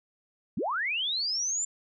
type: linear sweep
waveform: sine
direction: up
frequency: 136 to 7310 Hz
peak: -27 dBFS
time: 0.57-1.65 s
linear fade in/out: 5 ms
effects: none